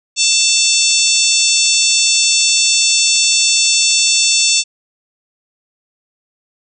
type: harmonic tone with a mistuned harmonic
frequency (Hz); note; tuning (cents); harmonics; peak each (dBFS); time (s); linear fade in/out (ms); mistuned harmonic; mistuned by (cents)
888; A5; +16; 3 / 4 / 5 / 6 / 7 / 8 / 9; -18 / -18 / -18 / -18 / -18 / -18 / -18; 0.16-4.64; 50; 6; +39
effects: none